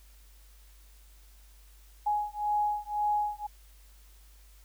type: beating tone pair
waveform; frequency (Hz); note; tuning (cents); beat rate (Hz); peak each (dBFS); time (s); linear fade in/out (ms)
sine; 834 / 835.9; G#5 / G#5; +7 / +11; 1.9; -30; 2.06-3.47; 10
effects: added 50 Hz sine -53 dBFS peak until 4.64 s + white hiss -62 dBFS RMS until 4.64 s